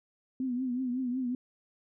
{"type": "tone with vibrato", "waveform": "sine", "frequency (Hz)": 252.4, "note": "B3", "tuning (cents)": 38, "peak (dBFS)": -29, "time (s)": [0.4, 1.35], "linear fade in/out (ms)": 2, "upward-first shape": "triangle", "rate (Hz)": 5.4, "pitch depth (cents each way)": 92, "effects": []}